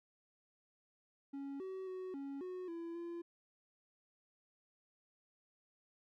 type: tone with pitch steps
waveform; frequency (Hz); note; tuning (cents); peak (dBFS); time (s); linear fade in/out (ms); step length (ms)
triangle; 277.5 / 378.6 / 371.9 / 277.3 / 366.5 / 335.8 / 341.5; C#4 / F#4 / F#4 / C#4 / F#4 / E4 / F4; +2 / +40 / +9 / +1 / -16 / +32 / -39; -40; 1.33-3.22; 10; 270
effects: none